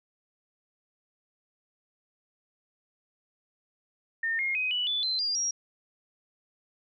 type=tone with pitch steps; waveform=sine; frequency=1820 / 2139 / 2515 / 2957 / 3476 / 4086 / 4803 / 5646 Hz; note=A#6 / C7 / D#7 / F#7 / A7 / C8 / D8 / F8; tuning=-42 / +38 / +18 / -2 / -22 / -42 / +38 / +18 cents; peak=-26 dBFS; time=4.23-5.51 s; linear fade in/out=5 ms; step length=160 ms; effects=none